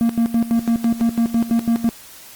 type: tone with tremolo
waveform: triangle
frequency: 231.3 Hz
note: A#3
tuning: 13 cents flat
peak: -11 dBFS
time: 0.01-1.89 s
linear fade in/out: 0 ms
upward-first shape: square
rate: 6 Hz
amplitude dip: 80%
effects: white hiss -41 dBFS RMS until 2.35 s + Opus 32 kbps